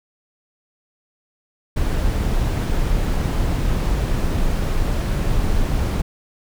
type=noise; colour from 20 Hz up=brown; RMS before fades=-19 dBFS; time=1.76-6.02 s; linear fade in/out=10 ms; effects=none